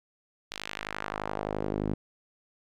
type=tone with band-pass filter sweep; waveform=sawtooth; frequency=51.6 Hz; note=G#1; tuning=10 cents flat; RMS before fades=-34 dBFS; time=0.51-1.94 s; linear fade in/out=5 ms; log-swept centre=3800 to 250 Hz; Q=1.2; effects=none